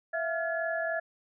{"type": "tone cluster", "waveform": "sine", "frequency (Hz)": [658, 701, 1398, 1703], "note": ["E5", "F5", "F6", "G#6"], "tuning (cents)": [-3, 6, 1, 43], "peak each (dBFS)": [-31, -40, -40, -33], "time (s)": [0.13, 1], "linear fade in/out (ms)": 10, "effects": []}